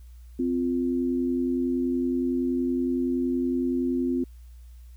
sine tone pair together, 258.5 / 349.2 Hz, C4 / F4, -21 / 0 cents, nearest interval perfect fourth, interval 521 cents, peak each -24 / -28 dBFS, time 0.39-4.24 s, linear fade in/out 5 ms, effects added 60 Hz sine -43 dBFS peak until 4.96 s + white hiss -65 dBFS RMS until 4.96 s

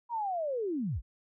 sine linear sweep, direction down, 970 to 32.7 Hz, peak -30 dBFS, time 0.09-1.02 s, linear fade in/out 50 ms, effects none

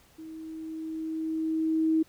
sine tone with level ramp, 319 Hz, D#4, 43 cents sharp, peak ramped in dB -40 to -20 dBFS, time 0.18-2.03 s, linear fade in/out 10 ms, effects pink hiss -60 dBFS RMS until 2.08 s

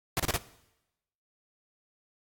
pink noise bursts, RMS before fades -28 dBFS, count 4, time 0.17-0.364 s, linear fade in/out 0 ms, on 26 ms, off 30 ms, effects noise-tail reverb RT60 0.9 s tail -18 dB re dry + AAC 64 kbps

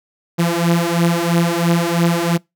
sawtooth beating tone pair, 168.6 / 171.6 Hz, E3 / F3, +39 / -30 cents, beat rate 3 Hz, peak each -13 dBFS, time 0.38-2.38 s, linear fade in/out 20 ms, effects noise-tail reverb RT60 0.2 s tail -25 dB re dry

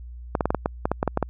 clicks, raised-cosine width 1 ms, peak -7 dBFS, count 12, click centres 0.352 / 0.408 / 0.456 / 0.505 / 0.547 / 0.659 / 0.855 / 0.916 / 1.029 / 1.077 / 1.174 / 1.227 s, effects added 60 Hz sine -36 dBFS peak until 1.29 s

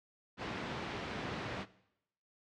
pink band-pass noise, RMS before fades -41 dBFS, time 0.37-1.66 s, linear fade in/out 50 ms, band 110 to 3300 Hz, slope 12 dB/octave, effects noise-tail reverb RT60 0.8 s tail -19 dB re dry + low-pass 6000 Hz 12 dB/octave

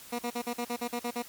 15% pulse tone bursts, 240 Hz, B3, 49 cents flat, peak -24 dBFS, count 10, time 0.12-1.225 s, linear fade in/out 10 ms, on 70 ms, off 45 ms, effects white hiss -49 dBFS RMS until 1.28 s + MP3 96 kbps

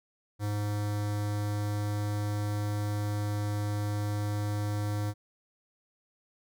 square tone with notch filter, 103.83 Hz, G#2, in tune, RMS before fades -31 dBFS, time 0.39-5.14 s, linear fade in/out 50 ms, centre 2700 Hz, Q 1.8, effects none

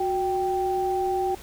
sine tone pair together, 367.2 / 781.4 Hz, F#4 / G5, -13 / -6 cents, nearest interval octave + minor second, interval 1307 cents, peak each -25 dBFS, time 0-1.35 s, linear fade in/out 5 ms, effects added 60 Hz sine -47 dBFS peak until 1.42 s + pink hiss -45 dBFS RMS until 1.42 s

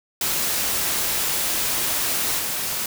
white noise with level steps, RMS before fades -23 / -26 dBFS, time 0.21-2.86 s, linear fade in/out 2 ms, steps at 2.39 s, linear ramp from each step 2 ms, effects none

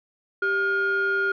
sine tone pair together, 391.7 / 1419 Hz, G4 / F6, -1 / +27 cents, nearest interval octave + minor seventh, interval 2228 cents, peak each -25 / -20 dBFS, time 0.42-1.32 s, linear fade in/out 5 ms, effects tanh soft clip ceiling -17 dBFS

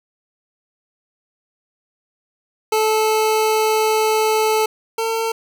25% pulse tone pair in turn, 435.5 / 451.3 Hz, A4 / A4, -18 / +44 cents, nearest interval minor second, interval 62 cents, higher second, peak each -11 / -15 dBFS, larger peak first, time 2.72-4.66 / 4.98-5.32 s, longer first, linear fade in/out 5 ms, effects none

